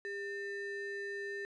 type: ring-modulated tone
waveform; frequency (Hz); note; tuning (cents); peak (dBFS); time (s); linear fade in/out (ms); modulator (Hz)
triangle; 1100; C#6; -14; -33; 0.05-1.45; 0; 699
effects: resampled to 22050 Hz